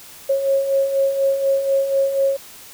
sine beating tone pair, 543 / 547.1 Hz, C#5 / C#5, -36 / -23 cents, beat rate 4.1 Hz, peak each -24 / -16 dBFS, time 0.29-2.37 s, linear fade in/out 10 ms, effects white hiss -41 dBFS RMS until 2.73 s

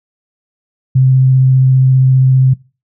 sine tone with vibrato, 130.81 Hz, C3, in tune, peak -5 dBFS, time 0.95-2.54 s, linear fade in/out 10 ms, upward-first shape sine, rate 15 Hz, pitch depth 10 cents each way, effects noise-tail reverb RT60 0.3 s tail -21 dB re dry

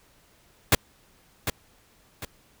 pink noise with echo, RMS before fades -17 dBFS, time 0.72-0.75 s, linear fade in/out 2 ms, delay 750 ms, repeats 2, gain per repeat -9 dB, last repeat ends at 2.25 s, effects pink hiss -60 dBFS RMS until 2.6 s

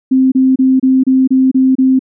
sine tone bursts, 261.6 Hz, C4, in tune, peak -6 dBFS, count 8, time 0.11-1.993 s, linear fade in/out 10 ms, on 210 ms, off 29 ms, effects none

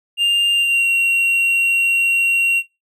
triangle tone with pitch glide, 2800 to 2747 Hz, F7 to F7, +4 to -29 cents, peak -11 dBFS, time 0.17-2.63 s, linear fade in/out 50 ms, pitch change -33 cents, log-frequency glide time 0.52-0.87 s, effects noise-tail reverb RT60 0.2 s tail -17 dB re dry

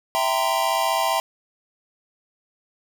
square chord, C dominant seventh, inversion first, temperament equal with one note detuned, 659.3 / 784 / 932.3 / 1027.3 Hz, E5 / G5 / Bb5 / C6, 0 / 0 / 0 / -32 cents, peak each -26 dBFS, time 0.15-1.2 s, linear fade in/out 0 ms, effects none

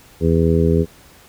harmonic tone, 82.3 Hz, E2, 2 cents flat, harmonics 1 / 2 / 3 / 4 / 5 / 6, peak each -18 / -17 / -21 / -24 / -18 / -24 dBFS, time 0.2-0.86 s, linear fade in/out 50 ms, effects pink hiss -47 dBFS RMS until 1.28 s

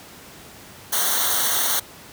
white noise with comb filter, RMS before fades -21 dBFS, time 0.92-1.8 s, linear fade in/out 10 ms, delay 0.4 ms, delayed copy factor -0.95, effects pink hiss -43 dBFS RMS until 2.12 s + high-pass 80 Hz 12 dB/octave

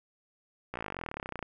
slowing click train, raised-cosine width 0.5 ms, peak -21 dBFS, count 29, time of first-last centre 0.74-1.427 s, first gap 16 ms, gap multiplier 1.03, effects none

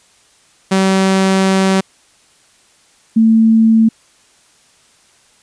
sawtooth / sine tone pair in turn, 191.3 / 223.5 Hz, G3 / A3, -42 / +27 cents, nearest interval minor third, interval 269 cents, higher second, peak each -6 dBFS, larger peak neither, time 0.71-1.81 / 3.16-3.89 s, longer first, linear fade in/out 10 ms, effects white hiss -51 dBFS RMS until 5.42 s + resampled to 22050 Hz

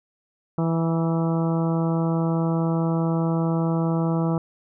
harmonic tone with a mistuned harmonic, 164.81 Hz, E3, in tune, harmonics 1 / 2 / 3 / 4 / 5 / 6 / 7 / 8, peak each -21 / -27 / -31 / -33 / -35 / -37 / -38 / -39 dBFS, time 0.58-4.38 s, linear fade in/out 2 ms, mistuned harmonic 6, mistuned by -27 cents, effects none

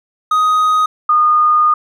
triangle / sine tone pair in turn, 1251 / 1224.5 Hz, D#6 / D#6, +9 / -28 cents, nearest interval unison, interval 37 cents, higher first, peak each -8 dBFS, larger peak neither, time 0.31-0.86 / 1.09-1.74 s, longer second, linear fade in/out 5 ms, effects none

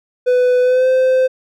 triangle tone with pitch glide, 498.5 to 517 Hz, B4 to C5, +16 to -21 cents, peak -8 dBFS, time 0.26-1.28 s, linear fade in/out 20 ms, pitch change +63 cents, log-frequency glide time 0.61-0.88 s, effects none

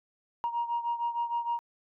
sine beating tone pair, 941 / 947.5 Hz, A#5 / A#5, +16 / +28 cents, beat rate 6.5 Hz, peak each -29 / -33 dBFS, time 0.44-1.59 s, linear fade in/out 0 ms, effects tanh soft clip ceiling -23 dBFS

